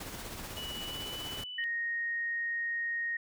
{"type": "noise with tremolo", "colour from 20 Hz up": "pink", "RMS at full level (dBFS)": -41, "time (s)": [0, 1.44], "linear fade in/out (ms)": 5, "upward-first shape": "sine", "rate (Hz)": 16, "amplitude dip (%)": 35}
{"type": "tone with pitch glide", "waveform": "sine", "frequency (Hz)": [2944, 2982], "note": ["F#7", "F#7"], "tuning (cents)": [-9, 13], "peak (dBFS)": -39, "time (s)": [0.57, 1.64], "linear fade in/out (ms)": 0, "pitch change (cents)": 22, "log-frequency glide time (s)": [0.76, 1.11]}
{"type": "tone", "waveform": "sine", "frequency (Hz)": 1864.7, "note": "A#6", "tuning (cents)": 0, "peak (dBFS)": -31, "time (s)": [1.58, 3.17], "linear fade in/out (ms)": 5}
{"effects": []}